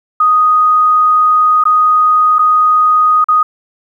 sine tone with dropouts, 1244.5 Hz, D#6, in tune, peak -6 dBFS, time 0.2-3.43 s, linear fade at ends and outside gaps 5 ms, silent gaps 1.639-1.653 / 2.385-2.391 / 3.243-3.285 s, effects 8-bit

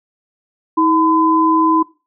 sine tone pair together, 320.6 / 1013 Hz, E4 / B5, -48 / +44 cents, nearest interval octave + minor sixth, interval 1992 cents, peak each -13 dBFS, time 0.77-1.83 s, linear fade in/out 10 ms, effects noise-tail reverb RT60 0.3 s tail -20 dB re dry

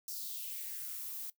violet noise with high-pass filter sweep, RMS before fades -42 dBFS, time 0.08-1.3 s, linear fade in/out 2 ms, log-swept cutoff 5300 to 650 Hz, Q 3, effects noise-tail reverb RT60 0.1 s tail -18 dB re dry

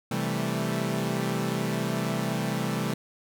sawtooth chord, A minor seventh, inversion first, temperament equal, 130.81 / 164.81 / 196 / 220 Hz, C3 / E3 / G3 / A3, 0 / 0 / 0 / 0 cents, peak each -28 dBFS, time 0.11-2.94 s, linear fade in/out 5 ms, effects none

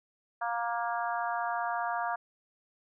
harmonic tone, 234.8 Hz, A#3, 13 cents sharp, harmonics 3 / 4 / 5 / 6 / 7, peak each -33 / -35 / -37 / -39 / -40 dBFS, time 0.41-2.16 s, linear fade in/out 10 ms, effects none

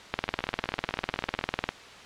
two click trains, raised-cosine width 0.3 ms, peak -21 / -9 dBFS, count 19 / 32, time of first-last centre 0.28-1.412 / 0.14-1.69 s, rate 15.9 / 20 Hz, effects white hiss -46 dBFS RMS until 2.05 s + low-pass 4000 Hz 12 dB/octave

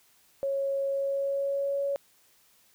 sine tone with pitch glide, 550 to 559.3 Hz, C#5 to C#5, -14 to +15 cents, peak -26 dBFS, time 0.43-1.96 s, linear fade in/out 0 ms, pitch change +29 cents, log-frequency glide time 0.87-1.82 s, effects white hiss -63 dBFS RMS until 2.74 s

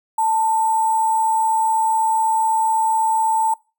sine tone with sample-and-hold, 888 Hz, A5, 16 cents sharp, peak -15 dBFS, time 0.18-3.54 s, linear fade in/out 5 ms, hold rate 8820 Hz, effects noise-tail reverb RT60 0.3 s tail -22 dB re dry

